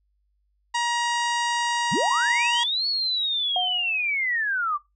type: harmonic tone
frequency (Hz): 949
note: A#5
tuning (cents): +31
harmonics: 1 / 2 / 3 / 4 / 5 / 6 / 7 / 8 / 9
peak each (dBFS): -23 / -29 / -33 / -35 / -37 / -39 / -40 / -41 / -42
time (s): 0.74-2.64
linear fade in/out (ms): 10
type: linear two-way sweep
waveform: sine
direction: up then down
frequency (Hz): 92.5 to 4435 to 1138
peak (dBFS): -22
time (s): 1.91-4.78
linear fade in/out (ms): 20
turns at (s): 2.87
type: tone with exponential decay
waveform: sine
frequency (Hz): 727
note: F#5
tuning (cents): -31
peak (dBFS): -21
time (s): 3.56-4.07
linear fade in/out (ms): 2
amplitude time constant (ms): 110
effects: noise-tail reverb RT60 0.2 s tail -21 dB re dry + added 50 Hz sine -66 dBFS peak until 4.95 s